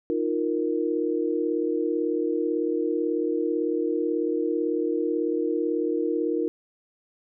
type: chord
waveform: sine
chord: Eb suspended second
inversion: none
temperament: equal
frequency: 311.1 / 349.2 / 466.2 Hz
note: Eb4 / F4 / Bb4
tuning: 0 / 0 / 0 cents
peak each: -27 dBFS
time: 0.1-6.48 s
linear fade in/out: 0 ms
effects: none